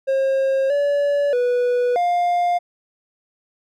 triangle tone with pitch steps, 537 / 573 / 490.5 / 704 Hz, C5 / D5 / B4 / F5, +45 / -43 / -12 / +14 cents, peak -14 dBFS, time 0.07-2.59 s, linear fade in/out 20 ms, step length 630 ms, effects none

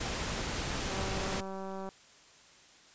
pink noise, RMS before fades -35 dBFS, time 0-1.41 s, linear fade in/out 10 ms
click train, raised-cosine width 1 ms, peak -28 dBFS, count 191, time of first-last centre 0.9-1.89 s, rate 192 Hz
effects white hiss -58 dBFS RMS until 2.94 s + resampled to 16000 Hz

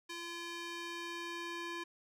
square tone with band-pass filter sweep, 341.9 Hz, F4, 37 cents flat, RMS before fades -43 dBFS, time 0.09-1.84 s, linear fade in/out 10 ms, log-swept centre 3500 to 2000 Hz, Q 0.7, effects none

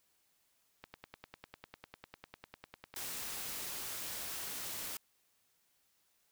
click train, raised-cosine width 0.3 ms, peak -31 dBFS, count 22, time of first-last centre 0.84-2.94 s, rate 10 Hz
white noise, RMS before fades -42 dBFS, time 2.96-4.97 s, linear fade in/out 2 ms
effects white hiss -75 dBFS RMS until 6.31 s

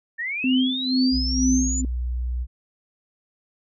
sine linear sweep, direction up, 1768 to 7100 Hz, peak -25 dBFS, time 0.18-1.82 s, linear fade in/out 20 ms
sine tone with tremolo, 257.4 Hz, C4, 28 cents flat, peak -16 dBFS, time 0.44-1.85 s, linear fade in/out 2 ms, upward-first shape sine, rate 2.1 Hz, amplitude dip 80%
sine tone, 61.2 Hz, B1, 15 cents flat, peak -23 dBFS, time 1.11-2.47 s, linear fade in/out 50 ms
effects none

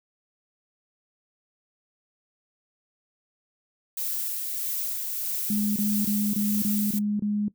violet noise with tremolo, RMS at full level -29 dBFS, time 3.97-6.99 s, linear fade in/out 5 ms, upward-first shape sine, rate 1.6 Hz, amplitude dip 25%
sine tone bursts, 207.7 Hz, G#3, in tune, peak -23 dBFS, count 7, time 5.5-7.482 s, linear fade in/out 2 ms, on 260 ms, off 27 ms
effects noise-tail reverb RT60 0.1 s tail -18 dB re dry

